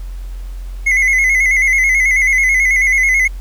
triangle tone with vibrato, 2093 Hz, C7, in tune, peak -8 dBFS, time 0.86-3.28 s, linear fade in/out 10 ms, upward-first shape square, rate 9.2 Hz, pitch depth 57 cents each way, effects added 44 Hz sine -23 dBFS peak until 3.4 s + pink hiss -46 dBFS RMS until 3.4 s

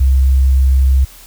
sine tone, 66.2 Hz, C2, 21 cents sharp, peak -7 dBFS, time 0-1.05 s, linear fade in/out 10 ms, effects added 40 Hz sine -41 dBFS peak until 1.26 s + white hiss -40 dBFS RMS until 1.26 s

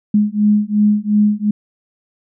sine beating tone pair, 207.7 / 210.5 Hz, G#3 / G#3, 0 / +24 cents, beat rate 2.8 Hz, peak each -14 dBFS, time 0.14-1.51 s, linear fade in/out 5 ms, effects none

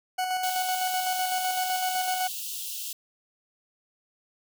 40% pulse tone with tremolo, 740 Hz, F#5, in tune, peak -24 dBFS, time 0.18-2.28 s, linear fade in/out 10 ms, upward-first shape square, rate 7.9 Hz, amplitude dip 35%
white high-pass noise, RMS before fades -35 dBFS, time 0.43-2.93 s, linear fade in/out 5 ms, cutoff 2700 Hz, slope 96 dB/octave
effects none

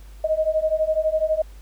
sine beating tone pair, 621 / 633 Hz, D#5 / D#5, -3 / +30 cents, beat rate 12 Hz, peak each -22 / -21 dBFS, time 0.24-1.42 s, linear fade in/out 5 ms, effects added 50 Hz sine -39 dBFS peak until 1.61 s + pink hiss -54 dBFS RMS until 1.61 s

